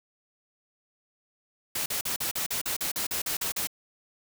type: noise bursts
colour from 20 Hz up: white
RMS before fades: -30 dBFS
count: 13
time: 1.75-3.672 s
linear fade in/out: 5 ms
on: 110 ms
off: 41 ms
effects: none